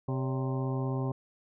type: harmonic tone with a mistuned harmonic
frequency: 130.81 Hz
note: C3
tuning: in tune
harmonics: 1 / 2 / 3 / 4 / 5 / 6 / 7 / 8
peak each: -30 / -36 / -38 / -42 / -47 / -45 / -46 / -45 dBFS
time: 0.08-1.12 s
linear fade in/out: 5 ms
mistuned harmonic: 4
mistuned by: +110 cents
effects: none